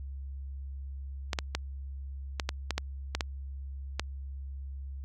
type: clicks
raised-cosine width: 0.2 ms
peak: -12 dBFS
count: 10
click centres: 1.332 / 1.388 / 1.55 / 2.398 / 2.491 / 2.707 / 2.78 / 3.15 / 3.208 / 3.996 s
effects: added 68 Hz sine -37 dBFS peak until 5.04 s